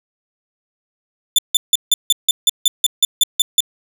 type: tone bursts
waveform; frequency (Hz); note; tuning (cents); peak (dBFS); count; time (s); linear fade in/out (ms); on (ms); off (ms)
sawtooth; 3529; A7; +4; -6; 13; 1.36-3.605; 2; 25; 160
effects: none